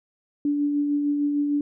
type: tone with tremolo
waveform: sine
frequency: 290 Hz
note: D4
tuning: 22 cents flat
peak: -19 dBFS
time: 0.45-1.61 s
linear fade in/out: 2 ms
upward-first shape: sine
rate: 6.6 Hz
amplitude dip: 30%
effects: none